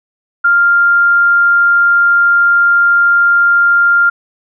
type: tone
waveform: sine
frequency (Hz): 1396.9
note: F6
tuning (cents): 0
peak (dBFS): -6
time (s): 0.44-4.1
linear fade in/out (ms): 10
effects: none